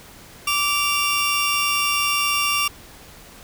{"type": "tone pair together", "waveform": "sawtooth", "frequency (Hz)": [1165.5, 2774], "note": ["D6", "F7"], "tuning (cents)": [-14, -12], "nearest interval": "octave + minor third", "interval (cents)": 1502, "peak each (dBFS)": -18, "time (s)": [0.47, 2.68], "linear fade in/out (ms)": 5, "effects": ["pink hiss -44 dBFS RMS until 3.43 s"]}